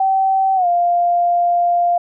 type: tone with pitch glide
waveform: sine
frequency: 770 to 698 Hz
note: G5 to F5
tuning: -31 to -1 cents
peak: -12 dBFS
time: 0-1.98 s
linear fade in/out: 5 ms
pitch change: -170 cents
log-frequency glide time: 0.55-0.67 s
effects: none